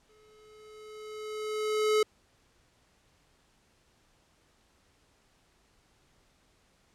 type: tone with exponential growth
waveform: square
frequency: 428.6 Hz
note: A4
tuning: 45 cents flat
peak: -22 dBFS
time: 0.09-2.03 s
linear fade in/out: 5 ms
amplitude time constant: 420 ms
effects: pink hiss -67 dBFS RMS until 6.94 s + low-pass 9000 Hz 12 dB/octave